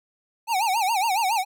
square tone with vibrato, 830.6 Hz, G#5, in tune, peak -21 dBFS, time 0.47-1.45 s, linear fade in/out 50 ms, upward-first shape sine, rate 7.2 Hz, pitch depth 210 cents each way, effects none

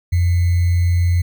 sine tone with sample-and-hold, 87.31 Hz, F2, in tune, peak -12 dBFS, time 0.12-1.22 s, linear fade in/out 10 ms, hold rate 2100 Hz, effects none

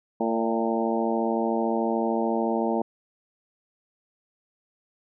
harmonic tone with a mistuned harmonic, 113.6 Hz, A#2, 44 cents flat, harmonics 2 / 3 / 4 / 5 / 6 / 7 / 8, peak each -27 / -29 / -30 / -31 / -32 / -32 / -33 dBFS, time 0.2-2.82 s, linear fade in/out 5 ms, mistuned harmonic 5, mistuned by +46 cents, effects none

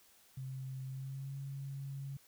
sine tone with pitch glide, 131.8 to 137.48 Hz, C3 to C#3, +13 to -14 cents, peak -40 dBFS, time 0.37-2.17 s, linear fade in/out 5 ms, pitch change +73 cents, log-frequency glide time 0.87-1.35 s, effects white hiss -65 dBFS RMS until 2.27 s

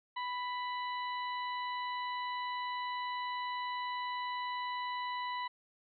harmonic tone, 990 Hz, B5, 4 cents sharp, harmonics 1 / 2 / 3 / 4, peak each -36 / -43 / -49 / -48 dBFS, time 0.16-5.48 s, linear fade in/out 10 ms, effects none

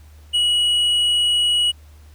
triangle tone with hard clipping, 2917 Hz, F#7, 25 cents flat, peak -16 dBFS, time 0.33-1.72 s, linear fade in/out 20 ms, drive 7 dB, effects added 75 Hz sine -42 dBFS peak until 2.14 s + pink hiss -55 dBFS RMS until 2.14 s

